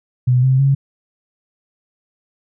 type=tone with pitch steps; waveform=sine; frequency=125.3 / 131.23 / 137.43 Hz; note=B2 / C3 / C#3; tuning=+25 / +6 / -15 cents; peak=-10 dBFS; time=0.27-0.75 s; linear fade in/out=10 ms; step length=160 ms; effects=none